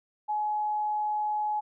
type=tone; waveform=sine; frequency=845 Hz; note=G#5; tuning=30 cents sharp; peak=-26 dBFS; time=0.28-1.61 s; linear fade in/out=20 ms; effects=none